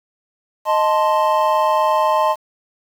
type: chord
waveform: triangle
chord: A diminished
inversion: second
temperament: equal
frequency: 622.3 / 880 / 1046.5 Hz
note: Eb5 / A5 / C6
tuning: 0 / 0 / 0 cents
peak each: -16 dBFS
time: 0.65-2.36 s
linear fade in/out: 50 ms
effects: 7-bit